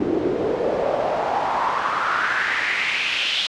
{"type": "noise with band-pass filter sweep", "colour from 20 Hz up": "pink", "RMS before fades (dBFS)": -22, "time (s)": [0, 3.47], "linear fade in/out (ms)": 5, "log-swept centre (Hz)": [320, 3400], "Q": 3.9, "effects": ["low-pass 6000 Hz 12 dB/octave"]}